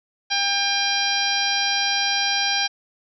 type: harmonic tone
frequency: 800 Hz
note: G5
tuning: 35 cents sharp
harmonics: 1 / 2 / 3 / 4 / 5 / 6 / 7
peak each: -27 / -27 / -27 / -27 / -27 / -27 / -27 dBFS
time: 0.3-2.68 s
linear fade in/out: 20 ms
effects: none